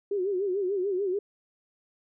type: tone with vibrato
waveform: sine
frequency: 384.5 Hz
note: G4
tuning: 33 cents flat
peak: -25 dBFS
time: 0.11-1.19 s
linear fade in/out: 5 ms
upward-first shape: sine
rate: 6.8 Hz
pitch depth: 120 cents each way
effects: none